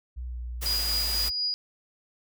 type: tone with pitch glide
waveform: sine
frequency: 61.74 to 60.09 Hz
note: B1 to B1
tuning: 0 to -47 cents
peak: -32 dBFS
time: 0.16-1.31 s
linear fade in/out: 20 ms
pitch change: -47 cents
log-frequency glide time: 0.27-0.38 s
type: noise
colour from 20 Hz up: white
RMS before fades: -33 dBFS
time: 0.61-1.3 s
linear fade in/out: 20 ms
type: tone with tremolo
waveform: sine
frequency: 4900 Hz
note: D#8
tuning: 27 cents flat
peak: -24 dBFS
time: 0.66-1.54 s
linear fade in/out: 0 ms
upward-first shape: triangle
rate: 4.1 Hz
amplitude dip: 40%
effects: none